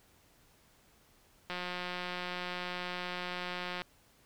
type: click train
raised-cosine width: 0.3 ms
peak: -22 dBFS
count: 416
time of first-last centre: 1.5-3.818 s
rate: 179 Hz
effects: pink hiss -65 dBFS RMS until 4.25 s